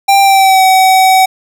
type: tone with pitch glide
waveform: square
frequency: 790 to 756.5 Hz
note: G5 to F#5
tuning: +13 to +38 cents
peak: -5 dBFS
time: 0.08-1.26 s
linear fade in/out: 10 ms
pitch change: -75 cents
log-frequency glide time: 0.2-0.63 s
effects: none